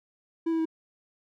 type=tone with pitch steps; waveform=triangle; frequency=329.6 / 325.8 / 322.1 Hz; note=E4 / E4 / E4; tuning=0 / -20 / -40 cents; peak=-22 dBFS; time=0.46-0.655 s; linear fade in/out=10 ms; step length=65 ms; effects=none

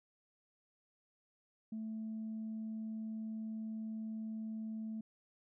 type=tone; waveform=sine; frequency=220 Hz; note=A3; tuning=in tune; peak=-38 dBFS; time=1.72-5.01 s; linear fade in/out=5 ms; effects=tanh soft clip ceiling -36 dBFS

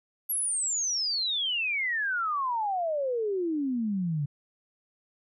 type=exponential sweep; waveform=sine; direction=down; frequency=11660 to 139.2 Hz; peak=-26 dBFS; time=0.29-4.26 s; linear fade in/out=10 ms; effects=none

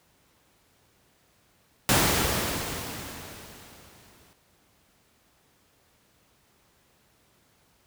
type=noise with exponential decay; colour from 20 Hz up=pink; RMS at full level=-19 dBFS; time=1.89-4.33 s; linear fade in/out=0 ms; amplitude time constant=530 ms; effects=pink hiss -64 dBFS RMS until 7.86 s + high-pass 60 Hz 12 dB/octave

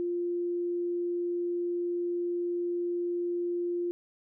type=tone; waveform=sine; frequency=349.2 Hz; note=F4; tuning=in tune; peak=-28 dBFS; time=0-3.91 s; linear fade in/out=0 ms; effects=none

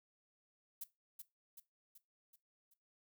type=noise with echo; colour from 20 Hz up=violet; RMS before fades=-45 dBFS; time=0.81-0.84 s; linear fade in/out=5 ms; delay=380 ms; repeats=5; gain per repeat=-5 dB; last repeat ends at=2.74 s; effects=noise-tail reverb RT60 0.2 s tail -17 dB re dry

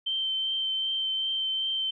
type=tone with vibrato; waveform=sine; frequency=3112 Hz; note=G7; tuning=13 cents flat; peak=-26 dBFS; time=0.06-1.91 s; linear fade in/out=10 ms; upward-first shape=triangle; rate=2.6 Hz; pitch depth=14 cents each way; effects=none

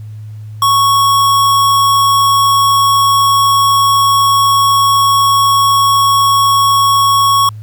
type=tone; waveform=square; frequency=1108 Hz; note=C#6; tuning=1 cent flat; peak=-8 dBFS; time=0.62-7.49 s; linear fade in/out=2 ms; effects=added 107 Hz sine -25 dBFS peak until 7.62 s + pink hiss -52 dBFS RMS until 7.62 s

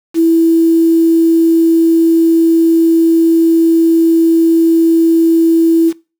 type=tone with quantisation; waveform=sine; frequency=329.6 Hz; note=E4; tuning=in tune; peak=-6 dBFS; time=0.14-5.93 s; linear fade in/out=50 ms; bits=5; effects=noise-tail reverb RT60 0.3 s tail -21 dB re dry

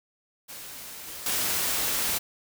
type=noise with level steps; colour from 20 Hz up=white; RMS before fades=-41 / -39 / -27 dBFS; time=0.48-2.19 s; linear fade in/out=20 ms; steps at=1.07 / 1.26 s; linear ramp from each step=2 ms; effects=none

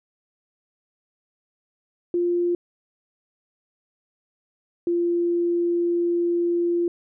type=tone pair in turn; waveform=sine; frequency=349.2 / 345.2 Hz; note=F4 / F4; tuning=0 / -20 cents; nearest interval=unison; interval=20 cents; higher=first; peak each=-19 dBFS; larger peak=neither; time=2.14-2.55 / 4.87-6.88 s; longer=second; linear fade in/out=2 ms; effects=none

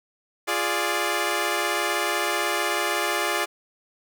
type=chord; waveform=10% pulse; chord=D diminished; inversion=first; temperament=equal; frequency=349.2 / 415.3 / 587.3 Hz; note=F4 / Ab4 / D5; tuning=0 / 0 / 0 cents; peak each=-19 dBFS; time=0.47-3.46 s; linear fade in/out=20 ms; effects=none

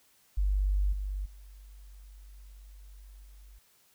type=tone with level steps; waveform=sine; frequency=49 Hz; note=G1; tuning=in tune; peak=-24 / -31 / -47 / -49 dBFS; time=0.37-3.59 s; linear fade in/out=10 ms; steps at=0.92 / 1.25 / 3.24 s; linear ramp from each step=10 ms; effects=white hiss -65 dBFS RMS until 3.94 s

